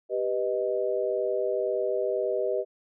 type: chord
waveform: sine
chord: G augmented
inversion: none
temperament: equal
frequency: 392 / 493.9 / 622.3 Hz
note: G4 / B4 / D#5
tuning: 0 / 0 / 0 cents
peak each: -29 dBFS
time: 0.09-2.65 s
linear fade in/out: 50 ms
effects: none